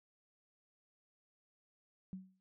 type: tone with exponential decay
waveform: sine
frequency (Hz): 187.9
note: F#3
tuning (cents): +27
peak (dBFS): -39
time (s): 2.13-2.4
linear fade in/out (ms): 0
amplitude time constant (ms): 57
effects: none